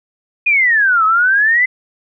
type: exponential two-way sweep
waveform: sine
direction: down then up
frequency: 2493 to 1269 to 2049 Hz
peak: -9 dBFS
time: 0.46-1.66 s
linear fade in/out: 10 ms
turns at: 1.05 s
effects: none